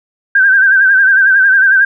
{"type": "tone with vibrato", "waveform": "sine", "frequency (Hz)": 1568, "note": "G6", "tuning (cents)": 0, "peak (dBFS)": -5, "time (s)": [0.35, 1.85], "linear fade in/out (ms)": 5, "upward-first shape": "sine", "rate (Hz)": 11, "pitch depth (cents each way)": 63, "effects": []}